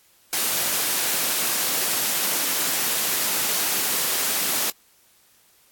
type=high-pass noise; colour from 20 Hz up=white; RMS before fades=-23 dBFS; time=0.33-4.7 s; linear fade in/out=0 ms; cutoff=180 Hz; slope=12 dB/octave; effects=white hiss -58 dBFS RMS until 5.71 s + AAC 64 kbps